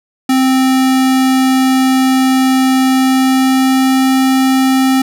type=tone with pitch glide; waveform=square; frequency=261.6 to 263.4 Hz; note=C4 to C4; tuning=0 to +12 cents; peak=-9 dBFS; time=0.29-5.02 s; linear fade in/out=5 ms; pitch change=+12 cents; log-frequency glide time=2.87-4.12 s; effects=none